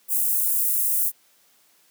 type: high-pass noise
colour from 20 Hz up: white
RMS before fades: -22 dBFS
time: 0.08-1.12 s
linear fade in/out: 50 ms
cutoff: 9600 Hz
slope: 24 dB/octave
effects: white hiss -60 dBFS RMS until 1.9 s + high-pass 150 Hz 12 dB/octave